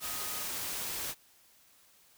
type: tone in noise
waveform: sine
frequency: 1251 Hz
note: D#6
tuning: 9 cents sharp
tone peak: -48 dBFS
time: 0-0.47 s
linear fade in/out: 50 ms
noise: white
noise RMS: -37 dBFS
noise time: 0-1.15 s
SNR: -14 dB
effects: white hiss -63 dBFS RMS until 2.17 s